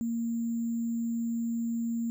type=tone with sample-and-hold; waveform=sine; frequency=231.4 Hz; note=A#3; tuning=13 cents flat; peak=-28 dBFS; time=0.01-2.1 s; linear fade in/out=0 ms; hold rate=7350 Hz; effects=none